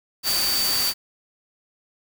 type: tone in noise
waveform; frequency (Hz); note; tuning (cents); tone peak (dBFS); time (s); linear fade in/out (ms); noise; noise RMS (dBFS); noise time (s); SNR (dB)
sine; 4600; D8; -37; -22; 0.23-0.94; 50; white; -25; 0.23-0.94; 0
effects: none